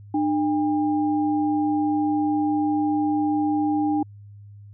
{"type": "tone pair together", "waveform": "sine", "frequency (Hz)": [301.2, 804], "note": ["D4", "G5"], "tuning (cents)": [44, 44], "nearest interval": "octave + perfect fourth", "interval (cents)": 1700, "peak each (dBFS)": [-20, -26], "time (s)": [0.14, 4.03], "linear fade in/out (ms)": 5, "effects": ["added 102 Hz sine -41 dBFS peak until 4.73 s"]}